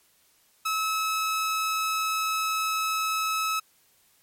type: tone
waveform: sawtooth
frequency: 1294 Hz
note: E6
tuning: 32 cents flat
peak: -21 dBFS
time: 0.65-3.6 s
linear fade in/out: 10 ms
effects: white hiss -63 dBFS RMS until 4.22 s + MP3 64 kbps